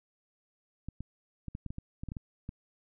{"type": "clicks", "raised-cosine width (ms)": 5, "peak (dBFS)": -26, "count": 12, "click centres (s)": [0.886, 1.006, 1.483, 1.551, 1.663, 1.705, 1.784, 2.035, 2.087, 2.119, 2.168, 2.491], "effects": []}